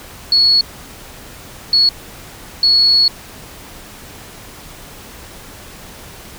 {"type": "tone bursts at uneven times", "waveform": "sine", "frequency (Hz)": 4372, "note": "C#8", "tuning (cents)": -25, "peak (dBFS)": -8, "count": 3, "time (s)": [[0.32, 0.61], [1.73, 1.89], [2.63, 3.08]], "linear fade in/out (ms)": 2, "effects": ["pink hiss -36 dBFS RMS until 6.38 s"]}